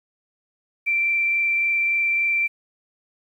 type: tone with frequency modulation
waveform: sine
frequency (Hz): 2349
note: D7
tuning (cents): 0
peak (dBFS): -18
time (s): 0.86-2.48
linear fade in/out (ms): 20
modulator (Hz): 23.5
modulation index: 0.68
effects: 9-bit